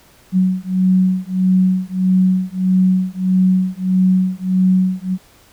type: beating tone pair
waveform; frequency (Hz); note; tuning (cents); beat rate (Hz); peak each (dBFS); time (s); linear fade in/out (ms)
sine; 185 / 186.6; F#3 / F#3; 0 / +15; 1.6; -15; 0.32-5.18; 50
effects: pink hiss -49 dBFS RMS until 5.52 s